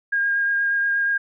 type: tone with vibrato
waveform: sine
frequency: 1620 Hz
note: G#6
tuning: 43 cents flat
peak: -18 dBFS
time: 0.12-1.18 s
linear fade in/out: 10 ms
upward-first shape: triangle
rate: 8.4 Hz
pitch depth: 13 cents each way
effects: none